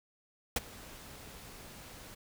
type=noise with ADSR envelope; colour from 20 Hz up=pink; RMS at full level=-27 dBFS; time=0.56-2.15 s; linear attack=4 ms; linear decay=25 ms; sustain=-23 dB; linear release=11 ms; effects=none